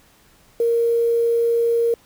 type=tone with quantisation; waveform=sine; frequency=466.2 Hz; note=A#4; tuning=in tune; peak=-15 dBFS; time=0.6-1.94 s; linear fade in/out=2 ms; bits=7; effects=pink hiss -54 dBFS RMS until 2.05 s